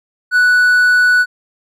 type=tone; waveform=triangle; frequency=1480 Hz; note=F#6; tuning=in tune; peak=-6 dBFS; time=0.31-1.26 s; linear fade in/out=50 ms; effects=none